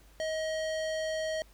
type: tone with low-pass filter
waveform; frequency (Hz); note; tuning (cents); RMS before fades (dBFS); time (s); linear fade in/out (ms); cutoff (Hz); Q
square; 632; D#5; +27; -33; 0.2-1.42; 0; 5900; 1
effects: added 50 Hz sine -56 dBFS peak until 1.53 s + pink hiss -62 dBFS RMS until 1.53 s